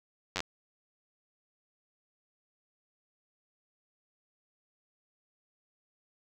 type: slowing click train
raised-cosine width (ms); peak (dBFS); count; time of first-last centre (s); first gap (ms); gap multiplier
0.2; -14; 5; 0.36-0.404; 10; 1.07
effects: none